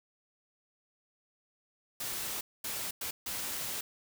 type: noise bursts at uneven times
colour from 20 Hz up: white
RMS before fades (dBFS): -37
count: 4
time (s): 2-2.41 / 2.64-2.91 / 3.01-3.11 / 3.26-3.81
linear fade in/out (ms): 5
effects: none